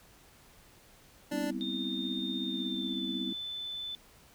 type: tone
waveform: 25% pulse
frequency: 293.7 Hz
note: D4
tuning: in tune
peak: -29 dBFS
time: 1.31-1.51 s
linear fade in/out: 10 ms
type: chord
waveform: sine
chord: C major seventh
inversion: second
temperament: just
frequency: 196.22 / 245.3 / 261.6 / 327 Hz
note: G3 / B3 / C4 / E4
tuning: +2 / -12 / 0 / -14 cents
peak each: -39 dBFS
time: 1.32-3.33 s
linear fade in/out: 5 ms
type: tone with pitch glide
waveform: sine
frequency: 3641 to 3515 Hz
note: A#7 to A7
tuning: -41 to -2 cents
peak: -36 dBFS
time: 1.61-3.95 s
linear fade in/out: 0 ms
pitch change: -61 cents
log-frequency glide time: 2.47-3.02 s
effects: pink hiss -59 dBFS RMS until 4.34 s